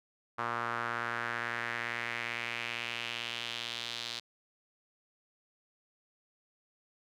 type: tone with band-pass filter sweep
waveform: sawtooth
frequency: 117.8 Hz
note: A#2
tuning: 19 cents sharp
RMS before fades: -37 dBFS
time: 0.38-4.2 s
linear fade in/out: 10 ms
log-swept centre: 1200 to 4000 Hz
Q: 2.8
effects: none